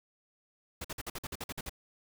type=noise bursts; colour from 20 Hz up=pink; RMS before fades=-39 dBFS; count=11; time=0.81-1.695 s; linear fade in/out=5 ms; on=35 ms; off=50 ms; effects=none